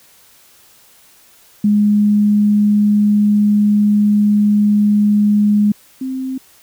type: tone pair in turn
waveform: sine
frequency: 207.7 / 261.7 Hz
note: G#3 / C4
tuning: 0 / 0 cents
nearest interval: major third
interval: 400 cents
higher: second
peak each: -9 / -19 dBFS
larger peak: first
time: 1.64-5.72 / 6.01-6.38 s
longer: first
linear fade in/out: 5 ms
effects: white hiss -48 dBFS RMS until 6.62 s